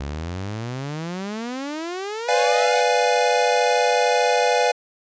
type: exponential sweep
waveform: sawtooth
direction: up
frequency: 67 to 769 Hz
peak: -23 dBFS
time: 0-2.81 s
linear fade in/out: 5 ms
type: chord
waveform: square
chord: B diminished seventh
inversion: none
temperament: equal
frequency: 493.9 / 587.3 / 698.5 / 830.6 Hz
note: B4 / D5 / F5 / Ab5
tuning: 0 / 0 / 0 / 0 cents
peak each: -21 / -25 / -23 / -23 dBFS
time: 2.28-4.72 s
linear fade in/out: 10 ms
effects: resampled to 16000 Hz